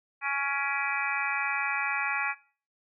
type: harmonic tone with a mistuned harmonic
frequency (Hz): 278.8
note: C#4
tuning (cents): +10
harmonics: 3 / 4 / 5 / 6 / 7 / 8 / 9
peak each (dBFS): -35 / -35 / -35 / -35 / -35 / -35 / -35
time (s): 0.21-2.35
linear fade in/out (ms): 50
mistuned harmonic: 8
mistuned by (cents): +77
effects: noise-tail reverb RT60 0.4 s tail -19 dB re dry